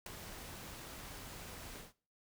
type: noise with ADSR envelope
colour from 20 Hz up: pink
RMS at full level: -40 dBFS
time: 0.06-1.93 s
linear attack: 5 ms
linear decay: 4 ms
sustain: -9 dB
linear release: 150 ms
effects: noise-tail reverb RT60 0.4 s tail -20 dB re dry